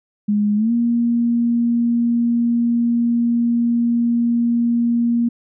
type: tone with pitch glide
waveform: sine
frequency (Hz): 207.7 to 235.8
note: G#3 to A#3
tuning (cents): 0 to +20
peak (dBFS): -14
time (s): 0.28-5.29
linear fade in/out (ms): 10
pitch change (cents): +220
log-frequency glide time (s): 0.56-0.72
effects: none